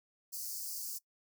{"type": "high-pass noise", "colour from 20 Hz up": "white", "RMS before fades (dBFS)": -41, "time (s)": [0.32, 0.99], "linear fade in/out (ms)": 20, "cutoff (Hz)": 4500, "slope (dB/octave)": 96, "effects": ["noise-tail reverb RT60 0.1 s tail -21 dB re dry"]}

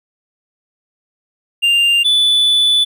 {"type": "tone pair in turn", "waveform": "triangle", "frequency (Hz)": [2794, 3477], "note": ["F7", "A7"], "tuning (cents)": [0, -21], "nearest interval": "major third", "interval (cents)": 379, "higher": "second", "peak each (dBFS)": -8, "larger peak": "neither", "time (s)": [[1.62, 2.04], [2.04, 2.85]], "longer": "second", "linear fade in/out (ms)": 20, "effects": []}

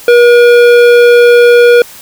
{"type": "tone with hard clipping", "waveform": "sine", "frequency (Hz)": 480, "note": "B4", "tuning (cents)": -49, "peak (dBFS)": -3, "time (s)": [0.08, 1.82], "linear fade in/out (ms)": 2, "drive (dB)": 13, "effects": ["white hiss -32 dBFS RMS until 2.01 s"]}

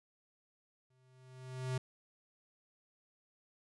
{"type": "tone with exponential growth", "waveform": "square", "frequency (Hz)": 128.9, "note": "C3", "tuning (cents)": -26, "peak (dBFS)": -33, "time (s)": [0.9, 1.78], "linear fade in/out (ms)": 5, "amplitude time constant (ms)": 190, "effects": ["resampled to 24000 Hz"]}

